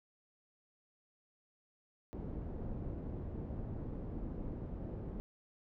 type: low-pass noise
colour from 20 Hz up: pink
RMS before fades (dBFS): -42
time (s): 2.13-5.2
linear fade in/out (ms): 0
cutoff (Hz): 380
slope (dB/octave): 12
effects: none